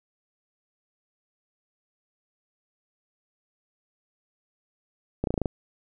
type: slowing click train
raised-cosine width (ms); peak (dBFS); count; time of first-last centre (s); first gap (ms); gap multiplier
2; -12; 7; 5.24-5.458; 32; 1.05
effects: none